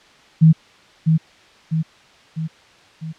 sine tone with echo, 160 Hz, D#3, 49 cents sharp, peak -6 dBFS, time 0.41-0.53 s, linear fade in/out 20 ms, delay 650 ms, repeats 4, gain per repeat -5 dB, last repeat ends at 3.13 s, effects white hiss -49 dBFS RMS until 3.18 s + low-pass 4000 Hz 12 dB/octave

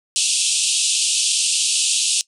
white band-pass noise, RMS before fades -19 dBFS, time 0.16-2.21 s, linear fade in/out 0 ms, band 2600 to 9700 Hz, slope 96 dB/octave, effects noise-tail reverb RT60 0.1 s tail -20 dB re dry

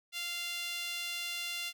sawtooth tone with high-pass filter, 694 Hz, F5, 11 cents flat, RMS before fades -38 dBFS, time 0.12-1.73 s, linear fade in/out 50 ms, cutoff 2800 Hz, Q 2.1, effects none

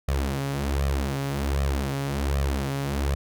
sawtooth tone with flanger, 69.2 Hz, C#2, 2 cents flat, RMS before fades -26 dBFS, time 0.08-3.15 s, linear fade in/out 5 ms, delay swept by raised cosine 1.6 to 7.4 ms, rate 1.3 Hz, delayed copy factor +0.85, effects none

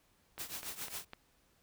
click train, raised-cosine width 0.3 ms, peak -29 dBFS, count 4, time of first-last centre 0.38-1.134 s, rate 3.98 Hz
white noise with tremolo, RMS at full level -40 dBFS, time 0.38-1.05 s, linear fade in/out 20 ms, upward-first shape triangle, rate 7.3 Hz, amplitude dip 85%
effects pink hiss -71 dBFS RMS until 1.62 s

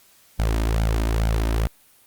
sawtooth tone with flanger, 55 Hz, A1, in tune, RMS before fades -21 dBFS, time 0.39-1.67 s, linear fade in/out 0 ms, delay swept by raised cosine 1.3 to 3.3 ms, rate 2.3 Hz, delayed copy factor +0.65, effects white hiss -55 dBFS RMS until 2.06 s + Opus 48 kbps

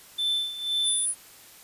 triangle tone with tremolo, 3532 Hz, A7, 6 cents sharp, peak -21 dBFS, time 0.18-1.06 s, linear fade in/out 10 ms, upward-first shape sine, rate 2 Hz, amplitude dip 75%
sine tone, 9790 Hz, D#9, 29 cents flat, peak -24 dBFS, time 0.83-1.15 s, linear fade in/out 50 ms
effects white hiss -50 dBFS RMS until 1.63 s + resampled to 32000 Hz

